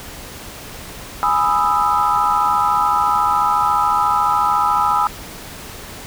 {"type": "chord", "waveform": "sine", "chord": "E major seventh", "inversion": "first", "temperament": "equal", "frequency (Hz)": [830.6, 987.8, 1244.5, 1318.5], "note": ["G#5", "B5", "D#6", "E6"], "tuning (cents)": [0, 0, 0, 0], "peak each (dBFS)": -19, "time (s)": [1.23, 5.07], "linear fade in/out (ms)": 0, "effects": ["pink hiss -34 dBFS RMS until 6.06 s"]}